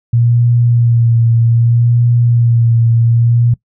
sine tone with vibrato, 117.7 Hz, A#2, 17 cents sharp, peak -7 dBFS, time 0.13-3.54 s, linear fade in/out 5 ms, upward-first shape sine, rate 0.64 Hz, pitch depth 29 cents each way, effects noise-tail reverb RT60 0.1 s tail -21 dB re dry

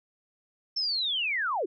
sine linear sweep, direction down, 5400 to 311.1 Hz, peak -26 dBFS, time 0.76-1.66 s, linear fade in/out 10 ms, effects none

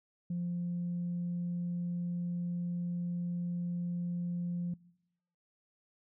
sine tone, 174.61 Hz, F3, in tune, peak -31 dBFS, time 0.3-4.74 s, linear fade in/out 5 ms, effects noise-tail reverb RT60 0.9 s tail -24 dB re dry + tanh soft clip ceiling -29 dBFS

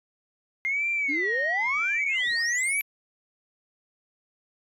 sine tone with vibrato, 2093 Hz, C7, in tune, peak -23 dBFS, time 0.65-2.81 s, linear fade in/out 0 ms, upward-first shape sine, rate 1 Hz, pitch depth 210 cents each way
sine exponential sweep, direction up, 269.7 to 12000 Hz, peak -28 dBFS, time 1.08-2.82 s, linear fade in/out 20 ms
effects tanh soft clip ceiling -18 dBFS

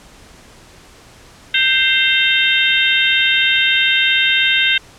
harmonic tone with a mistuned harmonic, 523.3 Hz, C5, in tune, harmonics 3 / 4 / 5 / 6 / 7, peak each -18 / -18 / -18 / -18 / -18 dBFS, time 1.54-4.78 s, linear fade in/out 5 ms, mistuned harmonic 5, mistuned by +59 cents, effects pink hiss -43 dBFS RMS until 4.98 s + low-pass 9000 Hz 12 dB/octave

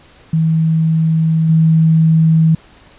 sine tone with level steps, 160.9 Hz, E3, 42 cents flat, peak -10 / -7 dBFS, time 0.33-2.55 s, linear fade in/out 5 ms, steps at 1.49 s, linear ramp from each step 5 ms, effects pink hiss -45 dBFS RMS until 2.98 s + resampled to 8000 Hz

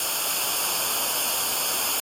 white noise with comb filter, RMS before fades -25 dBFS, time 0-2 s, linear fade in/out 2 ms, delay 0.51 ms, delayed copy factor -0.75, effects AAC 48 kbps

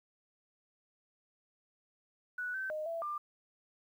sine tone with pitch steps, 1476 / 1543 / 616 / 666 / 1193 Hz, F#6 / G6 / D#5 / E5 / D6, -5 / -28 / -17 / +18 / +27 cents, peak -35 dBFS, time 2.38-3.18 s, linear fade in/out 5 ms, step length 160 ms, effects 11-bit

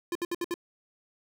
square tone bursts, 347 Hz, F4, 11 cents flat, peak -29 dBFS, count 5, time 0.12-0.541 s, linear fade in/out 2 ms, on 33 ms, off 64 ms, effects none

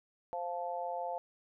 sine chord, F major, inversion second, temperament just, 523.8 / 698.5 / 873.1 Hz, C5 / F5 / A5, +2 / 0 / -14 cents, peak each -40 / -38 / -40 dBFS, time 0.33-1.18 s, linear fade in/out 0 ms, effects none

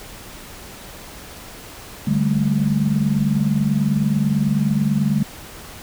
sine chord, D suspended fourth, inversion none, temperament equal with one note detuned, 146.83 / 196 / 216 Hz, D3 / G3 / A3, 0 / 0 / -32 cents, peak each -20 dBFS, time 2.07-5.23 s, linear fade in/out 5 ms, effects pink hiss -38 dBFS RMS until 5.82 s

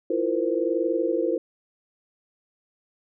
sine tone cluster, 328.9 / 349.9 / 462.7 / 515 Hz, E4 / F4 / A#4 / C5, -4 / +3 / -13 / -28 cents, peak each -27 dBFS, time 0.1-1.38 s, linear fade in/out 5 ms, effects none

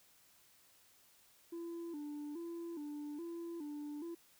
sine tone with vibrato, 315.7 Hz, D#4, 25 cents sharp, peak -39 dBFS, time 1.52-4.15 s, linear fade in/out 10 ms, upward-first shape square, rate 1.2 Hz, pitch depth 120 cents each way, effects tanh soft clip ceiling -41 dBFS + white hiss -67 dBFS RMS until 4.39 s

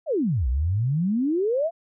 sine exponential two-way sweep, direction down then up, 698.5 to 58.27 to 698.5 Hz, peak -20 dBFS, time 0.06-1.71 s, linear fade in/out 50 ms, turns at 0.48 s, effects none

